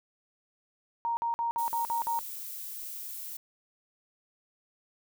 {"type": "tone bursts", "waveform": "sine", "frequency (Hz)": 932.3, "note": "A#5", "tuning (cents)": 0, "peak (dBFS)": -27, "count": 7, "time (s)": [1.05, 2.19], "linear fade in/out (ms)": 0, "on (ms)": 120, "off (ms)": 50}
{"type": "noise", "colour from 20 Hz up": "violet", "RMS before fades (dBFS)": -40, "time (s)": [1.58, 3.37], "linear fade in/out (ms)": 5}
{"effects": []}